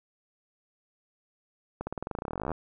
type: accelerating click train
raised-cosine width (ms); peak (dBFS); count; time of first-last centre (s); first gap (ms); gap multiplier
1; -19; 25; 1.81-2.517; 60; 0.93
effects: none